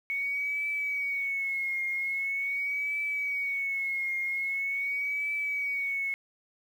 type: tone with vibrato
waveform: sine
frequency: 2219 Hz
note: C#7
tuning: 1 cent sharp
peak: -28 dBFS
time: 0.1-6.14 s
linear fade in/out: 0 ms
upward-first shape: triangle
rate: 0.43 Hz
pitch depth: 70 cents each way
effects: 9-bit